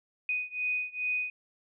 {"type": "beating tone pair", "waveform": "sine", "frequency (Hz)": [2489, 2491.4], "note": ["D#7", "D#7"], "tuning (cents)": [0, 2], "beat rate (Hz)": 2.4, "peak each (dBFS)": [-32, -33], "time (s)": [0.29, 1.3], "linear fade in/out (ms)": 2, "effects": []}